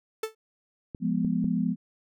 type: tone with exponential decay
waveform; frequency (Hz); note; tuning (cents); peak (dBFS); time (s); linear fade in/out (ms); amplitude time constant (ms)
45% pulse; 440; A4; 0; -25; 0.23-0.35; 5; 24
type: clicks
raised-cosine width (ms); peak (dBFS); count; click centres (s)
3; -24; 3; 0.948 / 1.248 / 1.444
type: chord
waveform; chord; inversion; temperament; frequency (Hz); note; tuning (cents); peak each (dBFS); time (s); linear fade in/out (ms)
sine; F diminished; none; equal; 174.61 / 207.7 / 246.9; F3 / Ab3 / Cb4; 0 / 0 / 0; -28; 1-1.76; 50
effects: none